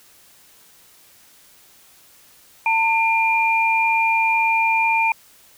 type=tone pair together; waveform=sine; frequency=899 / 2400 Hz; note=A5 / D7; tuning=+37 / +37 cents; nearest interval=octave + perfect fourth; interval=1700 cents; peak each=-18 dBFS; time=2.66-5.12 s; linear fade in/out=2 ms; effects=white hiss -51 dBFS RMS until 5.57 s